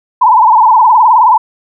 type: tone with vibrato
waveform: sine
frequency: 932.3 Hz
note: A#5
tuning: in tune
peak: -3 dBFS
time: 0.21-1.38 s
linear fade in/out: 10 ms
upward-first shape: sine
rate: 19 Hz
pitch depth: 150 cents each way
effects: none